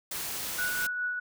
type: noise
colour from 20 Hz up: white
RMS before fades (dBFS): -35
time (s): 0.11-0.87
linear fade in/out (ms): 5
type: tone with tremolo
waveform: sine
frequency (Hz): 1472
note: F#6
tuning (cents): -9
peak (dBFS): -27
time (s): 0.58-1.2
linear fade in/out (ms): 10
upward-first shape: triangle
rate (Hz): 4.8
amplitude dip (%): 40
effects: none